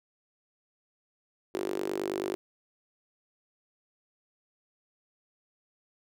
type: tone with high-pass filter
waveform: sawtooth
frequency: 49.34 Hz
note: G1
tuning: 12 cents sharp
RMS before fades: -33 dBFS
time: 1.54-2.35 s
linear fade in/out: 0 ms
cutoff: 370 Hz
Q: 6.3
effects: none